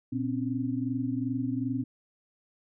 sine tone cluster, 119.3 / 256.8 / 279.4 Hz, A#2 / C4 / C#4, +41 / -32 / +14 cents, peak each -34 / -30 / -33 dBFS, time 0.12-1.84 s, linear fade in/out 10 ms, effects none

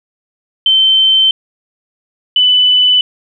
sine tone pair in turn, 3094 / 2994 Hz, G7 / F#7, -23 / +20 cents, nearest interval minor second, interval 57 cents, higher first, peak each -6 dBFS, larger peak neither, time 0.66-1.31 / 2.36-3.01 s, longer neither, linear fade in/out 2 ms, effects none

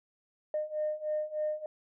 sine beating tone pair, 608 / 611.3 Hz, D#5 / D#5, -40 / -31 cents, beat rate 3.3 Hz, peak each -34 / -32 dBFS, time 0.54-1.66 s, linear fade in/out 2 ms, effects tanh soft clip ceiling -24 dBFS

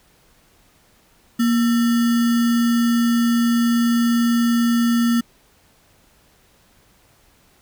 sine tone with sample-and-hold, 235.3 Hz, A#3, 16 cents sharp, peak -14 dBFS, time 1.39-5.21 s, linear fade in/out 10 ms, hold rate 1575 Hz, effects pink hiss -56 dBFS RMS until 7.61 s

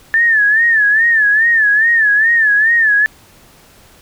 sine tone with vibrato, 1763 Hz, A6, 3 cents sharp, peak -8 dBFS, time 0.14-3.06 s, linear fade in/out 0 ms, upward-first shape sine, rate 2.4 Hz, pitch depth 110 cents each way, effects pink hiss -45 dBFS RMS until 4.01 s

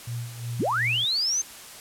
sine tone with tremolo, 119 Hz, A#2, 36 cents sharp, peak -28 dBFS, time 0.07-1.05 s, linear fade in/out 5 ms, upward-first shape sine, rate 2.8 Hz, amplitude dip 70%
sine linear sweep, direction up, 87.1 to 6400 Hz, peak -22 dBFS, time 0.59-1.42 s, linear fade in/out 10 ms
effects white hiss -43 dBFS RMS until 1.8 s + low-pass 12000 Hz 12 dB/octave

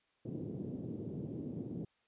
pink band-pass noise, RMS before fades -42 dBFS, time 0.25-1.85 s, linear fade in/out 5 ms, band 120 to 390 Hz, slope 24 dB/octave, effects white hiss -75 dBFS RMS until 2.07 s + resampled to 8000 Hz

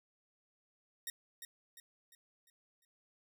5% pulse tone with echo, 1864.7 Hz, A#6, in tune, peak -28 dBFS, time 1.07-1.1 s, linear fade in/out 2 ms, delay 350 ms, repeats 5, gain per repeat -7 dB, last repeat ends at 2.85 s, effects none

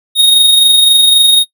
square tone with amplitude modulation, 3729 Hz, A#7, in tune, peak -3 dBFS, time 0.15-1.45 s, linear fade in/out 50 ms, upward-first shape sine, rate 23.8 Hz, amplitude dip 35%, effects noise-tail reverb RT60 0.1 s tail -22 dB re dry

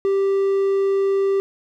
triangle tone, 392 Hz, G4, in tune, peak -14 dBFS, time 0.05-1.4 s, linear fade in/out 0 ms, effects none

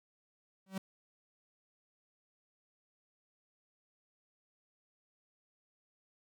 45% pulse tone with exponential growth, 191.1 Hz, G3, 44 cents flat, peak -32 dBFS, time 0.66-0.78 s, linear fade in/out 5 ms, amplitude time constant 25 ms, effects none

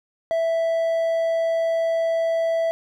triangle tone, 659.3 Hz, E5, in tune, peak -17 dBFS, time 0.31-2.71 s, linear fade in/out 0 ms, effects none

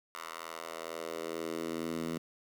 10% pulse tone with high-pass filter sweep, 82.2 Hz, E2, 4 cents flat, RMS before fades -39 dBFS, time 0.15-2.18 s, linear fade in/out 0 ms, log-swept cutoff 1100 to 200 Hz, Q 1.7, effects 10-bit

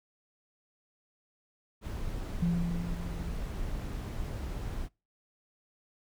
brown noise, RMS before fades -36 dBFS, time 1.81-4.89 s, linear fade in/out 50 ms
sine tone with exponential decay, 171.6 Hz, F3, 30 cents flat, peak -24 dBFS, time 2.42-4.03 s, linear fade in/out 5 ms, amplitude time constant 350 ms
effects noise-tail reverb RT60 0.3 s tail -26 dB re dry

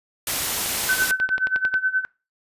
white noise, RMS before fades -24 dBFS, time 0.27-1.11 s, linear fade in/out 2 ms
click train, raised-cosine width 0.3 ms, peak -14 dBFS, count 13, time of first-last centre 0.66-1.741 s, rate 11.1 Hz
sine tone with tremolo, 1522 Hz, F#6, 48 cents sharp, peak -16 dBFS, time 0.89-2.05 s, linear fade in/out 0 ms, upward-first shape sine, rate 9.5 Hz, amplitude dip 85%
effects noise-tail reverb RT60 0.3 s tail -24 dB re dry + resampled to 32000 Hz

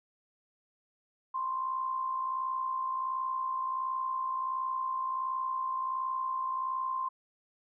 sine tone with amplitude modulation, 1046.5 Hz, C6, in tune, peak -28 dBFS, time 1.34-7.09 s, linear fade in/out 10 ms, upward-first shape sine, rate 61.4 Hz, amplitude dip 50%, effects none

